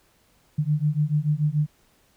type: beating tone pair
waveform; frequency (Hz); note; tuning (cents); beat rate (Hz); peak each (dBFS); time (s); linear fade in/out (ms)
sine; 146.7 / 153.6; D3 / D#3; -2 / -22; 6.9; -23; 0.58-1.67; 10
effects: pink hiss -62 dBFS RMS until 2.16 s